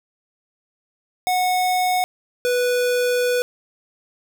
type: tone pair in turn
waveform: square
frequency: 733 / 492.5 Hz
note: F#5 / B4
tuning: -16 / -5 cents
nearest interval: perfect fifth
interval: 689 cents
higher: first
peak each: -18 dBFS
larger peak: neither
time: 1.27-2.04 / 2.45-3.42 s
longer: second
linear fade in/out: 0 ms
effects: none